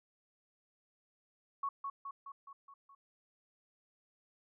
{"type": "tone with echo", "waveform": "sine", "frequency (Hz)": 1108.7, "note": "C#6", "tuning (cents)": 0, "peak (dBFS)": -33, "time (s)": [1.63, 1.69], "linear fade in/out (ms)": 5, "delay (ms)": 210, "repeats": 6, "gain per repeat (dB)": -4, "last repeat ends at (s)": 2.95, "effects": []}